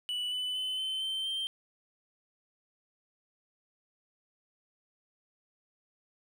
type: tone with pitch steps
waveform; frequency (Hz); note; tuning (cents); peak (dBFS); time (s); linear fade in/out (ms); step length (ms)
triangle; 2960 / 2996 / 3033 / 3070 / 3107 / 3145; F#7 / F#7 / F#7 / G7 / G7 / G7; 0 / +21 / +42 / -37 / -16 / +5; -30; 0.09-1.47; 0; 230
effects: none